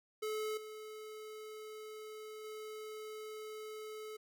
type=tone with level steps; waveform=square; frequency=431.1 Hz; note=A4; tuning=35 cents flat; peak=-37 / -47 / -45 dBFS; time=0.22-4.17 s; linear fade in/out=10 ms; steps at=0.57 / 2.44 s; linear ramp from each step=5 ms; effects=none